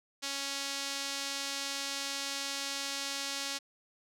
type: tone with band-pass filter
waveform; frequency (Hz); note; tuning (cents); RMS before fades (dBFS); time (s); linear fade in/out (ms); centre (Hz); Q
sawtooth; 277.2; C#4; 0; -37; 0.22-3.59; 20; 5100; 1.2
effects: none